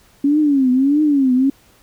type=tone with vibrato; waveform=sine; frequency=277.2 Hz; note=C#4; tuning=in tune; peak=-11 dBFS; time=0.24-1.5 s; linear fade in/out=5 ms; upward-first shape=triangle; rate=1.6 Hz; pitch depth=190 cents each way; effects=pink hiss -52 dBFS RMS until 1.82 s